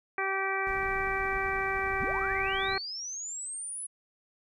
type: harmonic tone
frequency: 387.1 Hz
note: G4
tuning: 22 cents flat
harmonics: 1 / 2 / 3 / 4 / 5 / 6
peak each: -35 / -35 / -35 / -35 / -35 / -35 dBFS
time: 0.18-2.78 s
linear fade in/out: 2 ms
type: noise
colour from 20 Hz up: brown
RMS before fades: -43 dBFS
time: 0.66-2.78 s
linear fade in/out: 10 ms
type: linear sweep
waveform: sine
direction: up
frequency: 51.91 to 10330 Hz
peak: -35 dBFS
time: 2-3.87 s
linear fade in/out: 10 ms
effects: none